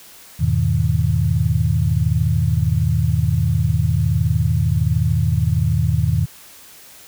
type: chord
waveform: sine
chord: E major seventh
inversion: none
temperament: equal with one note detuned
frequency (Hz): 82.41 / 103.83 / 123.47 / 156.92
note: E2 / G#2 / B2 / D#3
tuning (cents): 0 / 0 / 0 / +15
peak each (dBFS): -20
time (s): 0.39-6.26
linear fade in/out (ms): 20
effects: white hiss -43 dBFS RMS until 7.07 s